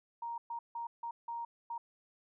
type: tone bursts at uneven times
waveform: sine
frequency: 935 Hz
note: A#5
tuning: 5 cents sharp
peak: -37 dBFS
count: 6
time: 0.22-0.38 / 0.5-0.59 / 0.75-0.87 / 1.03-1.11 / 1.28-1.45 / 1.7-1.78 s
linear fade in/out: 5 ms
effects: none